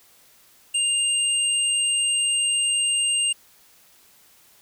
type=tone pair together; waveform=sine; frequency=2804 / 8403 Hz; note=F7 / C9; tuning=+6 / +6 cents; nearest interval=octave + perfect fifth; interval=1900 cents; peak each=-22 dBFS; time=0.74-3.33 s; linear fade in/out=10 ms; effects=white hiss -55 dBFS RMS until 4.61 s